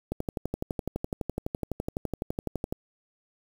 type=click train; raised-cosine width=2 ms; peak=-16 dBFS; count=32; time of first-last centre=0.12-2.725 s; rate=11.9 Hz; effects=7-bit